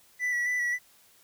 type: tone with vibrato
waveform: triangle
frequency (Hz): 1961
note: B6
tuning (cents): -13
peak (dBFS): -24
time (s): 0.19-0.79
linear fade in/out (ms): 50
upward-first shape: square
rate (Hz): 3.7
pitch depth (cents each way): 21
effects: white hiss -60 dBFS RMS until 1.23 s